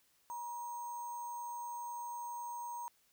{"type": "tone with sample-and-hold", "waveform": "sine", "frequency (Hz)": 954, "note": "A#5", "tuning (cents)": 40, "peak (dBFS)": -40, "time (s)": [0.3, 2.88], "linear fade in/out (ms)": 0, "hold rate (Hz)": 7350, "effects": ["white hiss -72 dBFS RMS until 3.12 s"]}